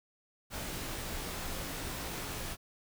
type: noise with comb filter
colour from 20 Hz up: pink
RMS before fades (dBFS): -39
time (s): 0.5-2.57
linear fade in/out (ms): 50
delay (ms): 20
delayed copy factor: -0.55
effects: none